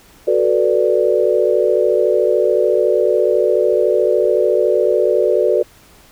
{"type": "chord", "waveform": "sine", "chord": "B minor seventh", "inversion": "second", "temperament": "equal", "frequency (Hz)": [370, 440, 493.9, 587.3], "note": ["F#4", "A4", "B4", "D5"], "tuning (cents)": [0, 0, 0, 0], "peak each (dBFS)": -17, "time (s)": [0.27, 5.63], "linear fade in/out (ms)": 10, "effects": ["pink hiss -47 dBFS RMS until 6.11 s"]}